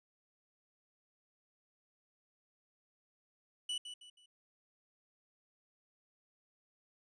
45% pulse tone with echo, 2960 Hz, F#7, in tune, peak -35 dBFS, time 3.69-3.78 s, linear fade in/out 5 ms, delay 160 ms, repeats 3, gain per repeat -9 dB, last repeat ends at 4.26 s, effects resampled to 22050 Hz

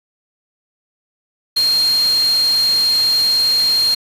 sine tone in noise, 4215 Hz, C8, 12 cents sharp, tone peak -12 dBFS, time 1.56-3.95 s, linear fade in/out 10 ms, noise white, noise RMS -27 dBFS, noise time 1.56-3.95 s, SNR +12 dB, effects resampled to 32000 Hz

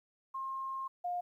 sine tone pair in turn, 1067 / 710.1 Hz, C6 / F5, +34 / +29 cents, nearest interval perfect fifth, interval 705 cents, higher first, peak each -36 / -33 dBFS, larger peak second, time 0.34-0.88 / 1.04-1.21 s, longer first, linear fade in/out 10 ms, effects 12-bit

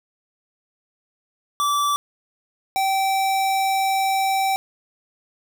square tone pair in turn, 1160 / 774.2 Hz, D6 / G5, -22 / -22 cents, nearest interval perfect fifth, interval 700 cents, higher first, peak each -19 dBFS, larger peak neither, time 1.6-1.96 / 2.76-4.56 s, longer second, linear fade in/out 0 ms, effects none

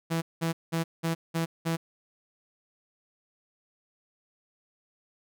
sawtooth tone bursts, 164.81 Hz, E3, in tune, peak -22 dBFS, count 6, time 0.1-1.77 s, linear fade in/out 20 ms, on 120 ms, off 190 ms, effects none

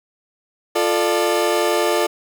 30% pulse chord, D minor, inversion first, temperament equal with one note detuned, 349.2 / 440 / 597.9 Hz, F4 / A4 / D5, 0 / 0 / +31 cents, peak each -18 dBFS, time 0.75-2.07 s, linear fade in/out 10 ms, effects none

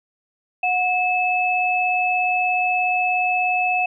sine tone pair together, 730.8 / 2607 Hz, F#5 / E7, -22 / -20 cents, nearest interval octave + minor seventh, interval 2202 cents, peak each -20 dBFS, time 0.63-3.86 s, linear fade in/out 5 ms, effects none

